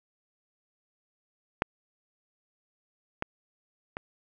clicks, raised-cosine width 0.5 ms, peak -8 / -14 / -19 dBFS, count 3, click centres 1.621 / 3.224 / 3.969 s, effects none

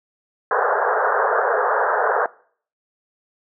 pink band-pass noise, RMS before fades -19 dBFS, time 0.51-2.26 s, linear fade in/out 2 ms, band 420 to 1700 Hz, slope 96 dB/octave, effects noise-tail reverb RT60 0.5 s tail -21 dB re dry

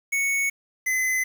square tone pair in turn, 2217 / 2034 Hz, C#7 / C7, 0 / -50 cents, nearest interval minor second, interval 150 cents, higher first, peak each -22 dBFS, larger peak neither, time 0.12-0.5 / 0.86-1.24 s, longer neither, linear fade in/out 10 ms, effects 8-bit

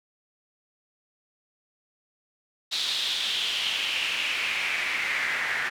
pink noise with band-pass filter sweep, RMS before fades -28 dBFS, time 2.71-5.7 s, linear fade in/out 20 ms, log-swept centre 3900 to 1800 Hz, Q 4.2, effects none

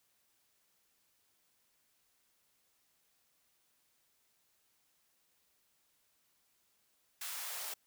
white noise with high-pass filter sweep, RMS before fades -42 dBFS, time 7.21-7.74 s, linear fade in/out 5 ms, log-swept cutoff 1200 to 510 Hz, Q 1.1, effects white hiss -75 dBFS RMS until 7.86 s

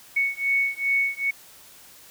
sine beating tone pair, 2217 / 2219.5 Hz, C#7 / C#7, 0 / +2 cents, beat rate 2.5 Hz, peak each -24 dBFS, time 0.16-1.31 s, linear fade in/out 10 ms, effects white hiss -49 dBFS RMS until 2.1 s

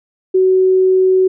sine tone, 374.6 Hz, F#4, 21 cents sharp, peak -8 dBFS, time 0.34-1.28 s, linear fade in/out 10 ms, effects none

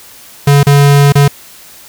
square tone with dropouts, 142.2 Hz, C#3, 45 cents sharp, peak -4 dBFS, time 0.47-1.28 s, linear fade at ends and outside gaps 5 ms, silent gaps 0.632-0.667 / 1.123-1.153 s, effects white hiss -36 dBFS RMS until 1.88 s

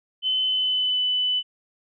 sine tone with pitch glide, 3042 to 3000 Hz, F#7 to F#7, +47 to +23 cents, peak -20 dBFS, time 0.22-1.43 s, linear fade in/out 50 ms, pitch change -24 cents, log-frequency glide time 0.42-1 s, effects none

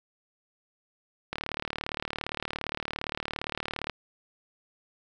click train, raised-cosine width 0.3 ms, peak -15 dBFS, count 97, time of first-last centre 1.33-3.897 s, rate 37.4 Hz, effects none

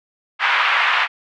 pink band-pass noise, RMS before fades -17 dBFS, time 0.39-1.08 s, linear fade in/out 50 ms, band 1000 to 2800 Hz, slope 24 dB/octave, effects none

